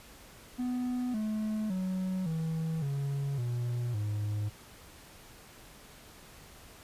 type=tone with pitch steps; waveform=triangle; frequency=248.8 / 215.3 / 186.39 / 161.33 / 139.63 / 120.86 / 104.61 Hz; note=B3 / A3 / F#3 / E3 / C#3 / B2 / G#2; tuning=+13 / -37 / +13 / -37 / +13 / -37 / +13 cents; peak=-28 dBFS; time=0.58-4.5 s; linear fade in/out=20 ms; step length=560 ms; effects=pink hiss -53 dBFS RMS until 6.83 s + resampled to 32000 Hz